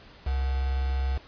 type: tone with quantisation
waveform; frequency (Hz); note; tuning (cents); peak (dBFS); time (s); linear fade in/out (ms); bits
sine; 66.7; C2; +34; -24; 0.26-1.18; 10; 6
effects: pink hiss -51 dBFS RMS until 1.27 s + resampled to 11025 Hz